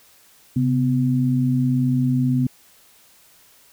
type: tone pair together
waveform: sine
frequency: 133.2 / 251.4 Hz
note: C3 / B3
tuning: +31 / +31 cents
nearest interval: major seventh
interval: 1100 cents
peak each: -19 dBFS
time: 0.56-2.47 s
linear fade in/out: 5 ms
effects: white hiss -53 dBFS RMS until 3.72 s